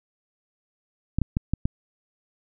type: clicks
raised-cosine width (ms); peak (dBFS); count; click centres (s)
5; -10; 5; 1.186 / 1.217 / 1.369 / 1.536 / 1.655
effects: none